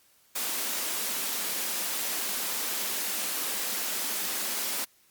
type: high-pass noise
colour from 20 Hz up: white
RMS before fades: -31 dBFS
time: 0.35-4.85 s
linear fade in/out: 10 ms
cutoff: 180 Hz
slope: 96 dB/octave
effects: white hiss -63 dBFS RMS until 5.1 s + Opus 48 kbps